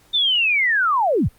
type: linear sweep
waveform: sine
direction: down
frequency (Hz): 3620 to 37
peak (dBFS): -15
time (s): 0.13-1.29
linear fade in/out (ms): 20
effects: pink hiss -55 dBFS RMS until 1.38 s + Opus 48 kbps